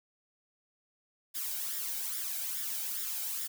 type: noise with flanger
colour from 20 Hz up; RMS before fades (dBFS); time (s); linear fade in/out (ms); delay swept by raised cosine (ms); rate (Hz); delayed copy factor
blue; -36; 1.34-3.48; 20; 0.56 to 1.33; 2.4; +0.6
effects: none